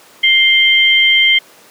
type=tone pair together; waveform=sine; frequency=2100 / 3146 Hz; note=C7 / G7; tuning=+6 / +6 cents; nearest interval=perfect fifth; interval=700 cents; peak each=-10 dBFS; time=0.23-1.39 s; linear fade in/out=10 ms; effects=pink hiss -43 dBFS RMS until 1.7 s + high-pass 300 Hz 12 dB/octave